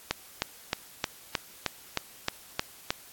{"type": "click train", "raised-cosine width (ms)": 0.2, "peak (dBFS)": -8, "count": 10, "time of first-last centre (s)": [0.11, 2.905], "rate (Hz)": 3.22, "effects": ["white hiss -51 dBFS RMS until 3.12 s", "AAC 64 kbps"]}